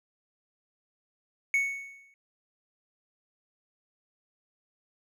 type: tone with exponential decay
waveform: triangle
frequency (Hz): 2217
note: C#7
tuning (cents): 0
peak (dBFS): -19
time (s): 1.54-2.14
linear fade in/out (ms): 1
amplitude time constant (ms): 130
effects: none